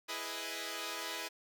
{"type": "chord", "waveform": "5% pulse", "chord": "E major seventh", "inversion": "none", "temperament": "equal", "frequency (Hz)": [329.6, 415.3, 493.9, 622.3], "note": ["E4", "G#4", "B4", "D#5"], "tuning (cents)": [0, 0, 0, 0], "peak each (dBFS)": -33, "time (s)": [0.08, 1.29], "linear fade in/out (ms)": 20, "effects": []}